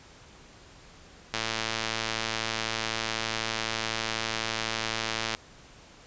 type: click train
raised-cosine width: 0.2 ms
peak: -11 dBFS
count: 450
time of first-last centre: 1.34-5.349 s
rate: 112 Hz
effects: pink hiss -52 dBFS RMS until 6.06 s + resampled to 16000 Hz